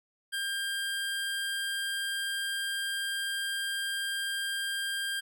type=tone; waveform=25% pulse; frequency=1597 Hz; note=G6; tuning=32 cents sharp; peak=-27 dBFS; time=0.32-5.21 s; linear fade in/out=20 ms; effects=none